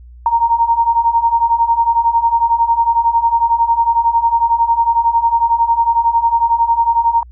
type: beating tone pair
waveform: sine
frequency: 921 / 932 Hz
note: A#5 / A#5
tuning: -21 / -1 cents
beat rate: 11 Hz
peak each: -15 / -12 dBFS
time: 0.26-7.23 s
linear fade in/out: 2 ms
effects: added 60 Hz sine -35 dBFS peak until 7.31 s